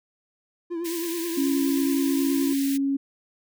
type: tone with vibrato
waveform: triangle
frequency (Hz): 338.1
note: E4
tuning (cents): +44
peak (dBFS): -25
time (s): 0.7-2.54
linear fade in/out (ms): 20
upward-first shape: triangle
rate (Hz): 9.4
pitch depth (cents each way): 72
type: high-pass noise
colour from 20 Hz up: white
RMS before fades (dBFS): -35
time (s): 0.84-2.78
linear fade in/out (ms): 20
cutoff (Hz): 1600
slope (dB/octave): 96
type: tone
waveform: sine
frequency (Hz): 275.6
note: C#4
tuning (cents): -10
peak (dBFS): -21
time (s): 1.37-2.97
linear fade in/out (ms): 10
effects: none